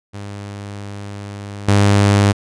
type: tone with level steps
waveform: sawtooth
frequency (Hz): 101.2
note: G#2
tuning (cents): -44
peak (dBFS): -24 / -6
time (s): 0.13-2.33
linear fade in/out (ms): 20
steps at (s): 1.68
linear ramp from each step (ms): 5
effects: resampled to 22050 Hz